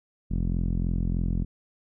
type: tone with low-pass filter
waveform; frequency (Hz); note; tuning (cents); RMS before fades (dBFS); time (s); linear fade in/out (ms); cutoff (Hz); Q
sawtooth; 43.26; F1; -16; -26; 0.3-1.45; 20; 210; 2
effects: none